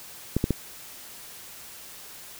clicks, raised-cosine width 3 ms, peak -9 dBFS, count 3, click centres 0.366 / 0.441 / 0.507 s, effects white hiss -44 dBFS RMS until 2.39 s

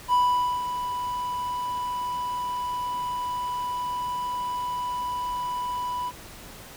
triangle tone with ADSR envelope, 987.8 Hz, B5, in tune, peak -15 dBFS, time 0.08-6.12 s, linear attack 50 ms, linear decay 480 ms, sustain -10 dB, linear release 43 ms, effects pink hiss -44 dBFS RMS until 6.76 s

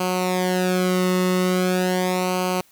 sawtooth tone with flanger, 183 Hz, F#3, 19 cents flat, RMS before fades -21 dBFS, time 0-2.61 s, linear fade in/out 5 ms, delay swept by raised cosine 0.55 to 1.27 ms, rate 0.41 Hz, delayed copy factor -0.8, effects white hiss -56 dBFS RMS until 2.71 s

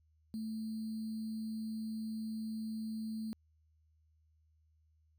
sine tone with sample-and-hold, 220 Hz, A3, in tune, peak -37 dBFS, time 0.34-3.33 s, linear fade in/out 0 ms, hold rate 4410 Hz, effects added 78 Hz sine -68 dBFS peak until 5.18 s

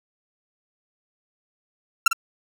30% pulse tone with echo, 1358 Hz, F6, 49 cents flat, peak -9 dBFS, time 2.06-2.08 s, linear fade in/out 5 ms, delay 51 ms, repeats 1, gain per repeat -9 dB, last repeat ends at 2.131 s, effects none

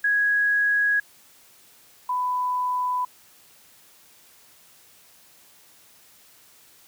sine tone pair in turn, 1661.2 / 997.2 Hz, G#6 / B5, 0 / +16 cents, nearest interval major sixth, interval 884 cents, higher first, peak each -18 / -22 dBFS, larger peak first, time 0.04-1 / 2.09-3.05 s, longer neither, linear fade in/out 5 ms, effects white hiss -54 dBFS RMS until 6.87 s + high-pass 60 Hz 12 dB/octave

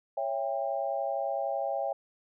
sine chord, C# diminished, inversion none, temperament just, 554.4 / 665.2 / 798.3 Hz, C#5 / E5 / G5, 0 / +16 / +31 cents, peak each -33 dBFS, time 0.17-1.93 s, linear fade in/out 5 ms, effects none

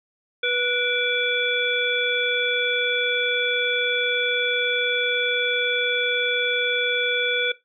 harmonic tone with a mistuned harmonic, 490 Hz, B4, 14 cents flat, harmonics 1 / 3 / 5 / 7, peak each -26 / -26 / -26 / -26 dBFS, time 0.43-7.52 s, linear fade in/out 5 ms, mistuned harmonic 5, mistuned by -84 cents, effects noise-tail reverb RT60 0.2 s tail -17 dB re dry

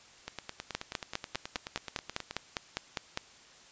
two click trains, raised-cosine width 0.2 ms, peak -14 / -20 dBFS, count 13 / 20, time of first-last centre 0.75-3.174 / 0.28-2.31 s, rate 4.95 / 9.36 Hz, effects white hiss -56 dBFS RMS until 3.71 s + resampled to 16000 Hz

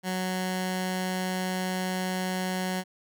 15% pulse tone with notch filter, 185 Hz, F#3, in tune, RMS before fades -30 dBFS, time 0.03-2.84 s, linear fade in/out 50 ms, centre 440 Hz, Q 1.3, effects none

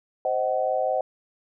sine chord, C diminished, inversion none, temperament just, 523.3 / 627.9 / 753.5 Hz, C5 / Eb5 / Gb5, 0 / +16 / +31 cents, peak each -26 dBFS, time 0.25-1.01 s, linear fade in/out 2 ms, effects none

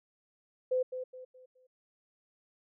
sine tone with echo, 510 Hz, C5, 44 cents flat, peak -26 dBFS, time 0.71-0.83 s, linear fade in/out 10 ms, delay 210 ms, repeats 4, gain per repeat -9 dB, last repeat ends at 1.67 s, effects none

